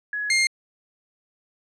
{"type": "tone pair in turn", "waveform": ["sine", "sawtooth"], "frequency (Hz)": [1682, 2119], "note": ["G#6", "C7"], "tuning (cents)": [22, 21], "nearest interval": "major third", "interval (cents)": 399, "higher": "second", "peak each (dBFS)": [-25, -14], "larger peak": "second", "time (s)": [[0.13, 0.3], [0.3, 0.47]], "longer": "neither", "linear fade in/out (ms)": 2, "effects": ["resampled to 22050 Hz"]}